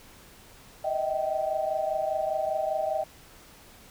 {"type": "tone cluster", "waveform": "sine", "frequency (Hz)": [617, 642, 775], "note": ["D#5", "E5", "G5"], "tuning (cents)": [-15, -46, -20], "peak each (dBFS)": [-30, -30, -30], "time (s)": [0.84, 3.04], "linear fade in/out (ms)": 10, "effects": ["pink hiss -52 dBFS RMS until 3.9 s"]}